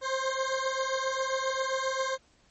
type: beating tone pair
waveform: 20% pulse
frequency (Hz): 525 / 532.5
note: C5 / C5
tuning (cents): +6 / +30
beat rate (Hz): 7.5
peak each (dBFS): -26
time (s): 0.01-2.18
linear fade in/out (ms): 50
effects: pink hiss -64 dBFS RMS until 2.5 s + MP3 32 kbps